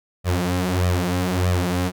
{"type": "tone with flanger", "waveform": "sawtooth", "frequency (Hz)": 90.1, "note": "F#2", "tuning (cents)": -45, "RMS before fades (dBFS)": -21, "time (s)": [0.24, 1.92], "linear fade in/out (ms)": 50, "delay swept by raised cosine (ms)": [1.6, 7.4], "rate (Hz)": 1.6, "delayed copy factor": 0.85, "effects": []}